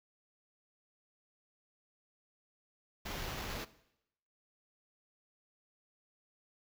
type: noise with sample-and-hold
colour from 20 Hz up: pink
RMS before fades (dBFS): -41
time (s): 3.05-3.65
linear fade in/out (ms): 10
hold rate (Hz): 8820
effects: noise-tail reverb RT60 0.8 s tail -17 dB re dry